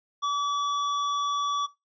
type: tone with tanh clipping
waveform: sine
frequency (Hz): 1147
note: D6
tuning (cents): -41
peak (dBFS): -26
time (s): 0.22-1.67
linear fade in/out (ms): 20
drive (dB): 15
effects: noise-tail reverb RT60 0.2 s tail -19 dB re dry + resampled to 16000 Hz